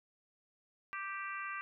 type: harmonic tone with a mistuned harmonic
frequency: 392 Hz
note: G4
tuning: in tune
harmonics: 3 / 4 / 5 / 6 / 7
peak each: -42 / -44 / -46 / -48 / -49 dBFS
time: 0.93-1.61 s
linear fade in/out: 0 ms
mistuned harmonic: 7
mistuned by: -16 cents
effects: none